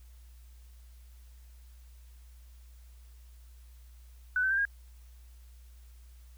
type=tone with pitch steps; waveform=sine; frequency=1494 / 1536.9 / 1581 / 1626.4 Hz; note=F#6 / G6 / G6 / G#6; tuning=+16 / -35 / +14 / -37 cents; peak=-25 dBFS; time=4.36-4.652 s; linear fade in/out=2 ms; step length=73 ms; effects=added 60 Hz sine -50 dBFS peak until 6.37 s + white hiss -66 dBFS RMS until 6.37 s